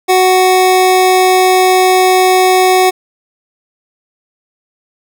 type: tone pair together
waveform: square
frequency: 370.8 / 743 Hz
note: F#4 / F#5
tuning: +4 / +7 cents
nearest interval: octave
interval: 1203 cents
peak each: -10 dBFS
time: 0.08-2.91 s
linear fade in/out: 20 ms
effects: none